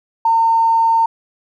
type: tone with tanh clipping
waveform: triangle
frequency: 910 Hz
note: A#5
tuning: 42 cents flat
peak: -10 dBFS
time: 0.25-1.06 s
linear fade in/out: 5 ms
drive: 3 dB
effects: none